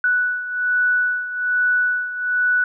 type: beating tone pair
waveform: sine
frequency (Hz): 1480 / 1481.2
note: F#6 / F#6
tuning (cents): 0 / +1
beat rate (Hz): 1.2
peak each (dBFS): -18 / -23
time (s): 0.04-2.64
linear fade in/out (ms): 2
effects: none